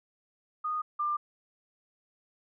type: tone pair in turn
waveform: sine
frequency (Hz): 1234 / 1193.3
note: D#6 / D6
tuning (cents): -15 / +27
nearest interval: minor second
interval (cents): 58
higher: first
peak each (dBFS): -29 / -27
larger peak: second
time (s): 0.64-0.82 / 0.99-1.17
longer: neither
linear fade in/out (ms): 10
effects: none